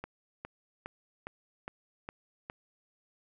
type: click train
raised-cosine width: 0.5 ms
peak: -24 dBFS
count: 7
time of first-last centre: 0.04-2.499 s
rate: 2.44 Hz
effects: none